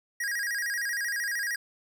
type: tone with vibrato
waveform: square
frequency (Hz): 1760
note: A6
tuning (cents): 0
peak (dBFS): -29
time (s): 0.2-1.56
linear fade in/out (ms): 5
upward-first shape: square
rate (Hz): 13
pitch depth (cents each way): 130
effects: none